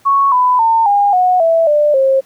sine tone with pitch steps, 1108 / 998.6 / 900 / 811.1 / 731 / 658.8 / 593.8 / 535.1 Hz, C#6 / B5 / A5 / G#5 / F#5 / E5 / D5 / C5, -1 / +19 / +39 / -41 / -21 / -1 / +19 / +39 cents, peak -8 dBFS, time 0.05-2.21 s, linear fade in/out 20 ms, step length 270 ms, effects pink hiss -50 dBFS RMS until 2.25 s + high-pass 100 Hz 12 dB/octave

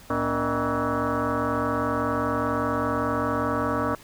sine tone with frequency modulation, 422.5 Hz, G#4, 30 cents sharp, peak -22 dBFS, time 0.1-3.95 s, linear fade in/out 2 ms, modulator 178 Hz, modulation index 5.5, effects pink hiss -49 dBFS RMS until 4.03 s

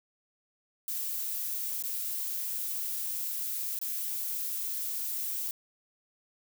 violet noise with dropouts, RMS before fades -34 dBFS, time 0.88-5.51 s, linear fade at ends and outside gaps 1 ms, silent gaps 1.825-1.837 / 3.789-3.814 s, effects none

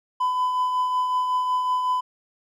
triangle tone with tremolo, 1005 Hz, B5, 30 cents sharp, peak -16 dBFS, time 0.2-2.01 s, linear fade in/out 10 ms, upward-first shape triangle, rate 5.4 Hz, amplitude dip 45%, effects tanh soft clip ceiling -13 dBFS

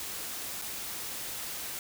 white noise with dropouts, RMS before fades -38 dBFS, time 0-1.79 s, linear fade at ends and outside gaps 1 ms, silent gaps 0.616-0.62 s, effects none

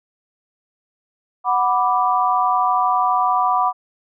sine chord, B minor, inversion second, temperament equal, 740 / 987.8 / 1174.7 Hz, F#5 / B5 / D6, 0 / 0 / 0 cents, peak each -19 dBFS, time 1.44-3.73 s, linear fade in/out 50 ms, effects none

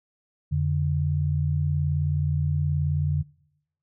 sine tone pair together, 87.31 / 146.24 Hz, F2 / D3, 0 / -7 cents, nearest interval major sixth, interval 893 cents, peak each -25 / -23 dBFS, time 0.51-3.23 s, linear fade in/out 20 ms, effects noise-tail reverb RT60 0.9 s tail -25 dB re dry

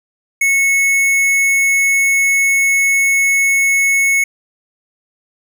triangle tone with hard clipping, 2199 Hz, C#7, 14 cents flat, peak -12 dBFS, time 0.41-4.24 s, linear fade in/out 5 ms, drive 17 dB, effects none

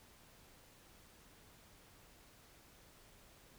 silence, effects pink hiss -63 dBFS RMS until 3.58 s

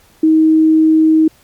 sine tone, 316.2 Hz, D#4, 28 cents sharp, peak -6 dBFS, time 0.23-1.28 s, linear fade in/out 5 ms, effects pink hiss -49 dBFS RMS until 1.43 s + MP3 96 kbps

